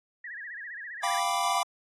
sine tone with vibrato, 1788 Hz, A6, 27 cents sharp, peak -37 dBFS, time 0.24-1.2 s, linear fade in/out 5 ms, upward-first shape sine, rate 15 Hz, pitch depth 160 cents each way
square chord, G dominant seventh, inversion third, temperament equal, 698.5 / 784 / 987.8 / 1174.7 Hz, F5 / G5 / B5 / D6, 0 / 0 / 0 / 0 cents, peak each -32 dBFS, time 1.03-1.63 s, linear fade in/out 5 ms
effects AAC 32 kbps

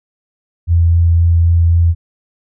sine tone with vibrato, 84.5 Hz, E2, 43 cents sharp, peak -7 dBFS, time 0.67-1.95 s, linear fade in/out 50 ms, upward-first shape sine, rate 3.8 Hz, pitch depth 10 cents each way, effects none

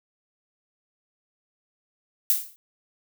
violet noise with exponential decay, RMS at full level -18 dBFS, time 2.3-2.56 s, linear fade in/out 0 ms, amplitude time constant 56 ms, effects none

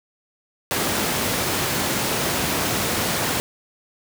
pink high-pass noise, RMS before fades -23 dBFS, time 0.71-3.4 s, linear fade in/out 0 ms, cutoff 120 Hz, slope 12 dB/octave, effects none

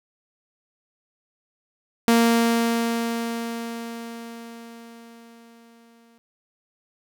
sawtooth tone with exponential decay, 231.8 Hz, A#3, 10 cents flat, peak -10 dBFS, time 2.08-6.18 s, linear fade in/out 0 ms, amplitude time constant 890 ms, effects none

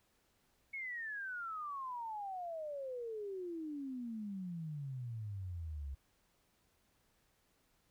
sine exponential sweep, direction down, 2217 to 66.4 Hz, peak -40 dBFS, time 0.73-5.95 s, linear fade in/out 10 ms, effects pink hiss -75 dBFS RMS until 7.9 s

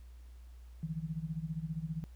sine tone with tremolo, 160 Hz, D#3, 49 cents sharp, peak -32 dBFS, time 0.83-2.04 s, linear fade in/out 0 ms, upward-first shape sine, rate 15 Hz, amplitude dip 85%, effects added 60 Hz sine -49 dBFS peak until 2.15 s + pink hiss -69 dBFS RMS until 2.15 s

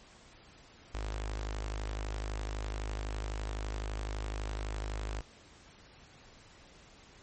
sawtooth tone with notch filter, 51.91 Hz, G#1, in tune, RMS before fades -37 dBFS, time 0.94-5.21 s, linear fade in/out 5 ms, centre 170 Hz, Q 0.6, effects pink hiss -57 dBFS RMS until 7.22 s + MP3 32 kbps

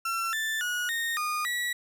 35% pulse tone with pitch steps, 1352 / 1767 / 1454 / 1848 / 1224 / 1937 Hz, E6 / A6 / F#6 / A#6 / D#6 / B6, +43 / +7 / -31 / -16 / -29 / -34 cents, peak -26 dBFS, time 0.05-1.73 s, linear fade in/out 5 ms, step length 280 ms, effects none

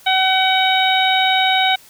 harmonic tone, 756 Hz, F#5, 37 cents sharp, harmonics 1 / 2 / 3 / 4 / 5, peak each -16 / -22 / -20 / -22 / -19 dBFS, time 0.06-1.76 s, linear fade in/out 10 ms, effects white hiss -46 dBFS RMS until 1.89 s

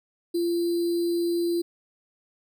sine tone with sample-and-hold, 342.8 Hz, F4, 32 cents flat, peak -22 dBFS, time 0.34-1.62 s, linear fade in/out 10 ms, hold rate 4410 Hz, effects none

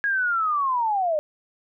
sine linear sweep, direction down, 1661.2 to 587.3 Hz, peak -20 dBFS, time 0.04-1.19 s, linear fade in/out 0 ms, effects none

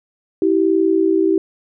sine tone pair together, 325.2 / 385.9 Hz, E4 / G4, -23 / -27 cents, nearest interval minor third, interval 296 cents, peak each -15 dBFS, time 0.42-1.38 s, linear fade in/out 2 ms, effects none

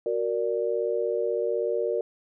sine chord, Gb augmented, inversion none, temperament equal, 370 / 466.2 / 587.3 Hz, Gb4 / Bb4 / D5, 0 / 0 / 0 cents, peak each -30 / -26 / -30 dBFS, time 0.06-2.01 s, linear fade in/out 2 ms, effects none

